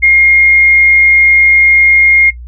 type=tone; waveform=sine; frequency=2134 Hz; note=C7; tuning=34 cents sharp; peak=-3 dBFS; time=0.02-2.31 s; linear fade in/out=20 ms; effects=noise-tail reverb RT60 0.1 s tail -18 dB re dry + added 60 Hz sine -25 dBFS peak until 2.47 s